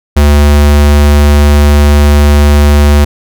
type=tone; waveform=square; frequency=73 Hz; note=D2; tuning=10 cents flat; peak=-3 dBFS; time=0.16-3.05 s; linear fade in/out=10 ms; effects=none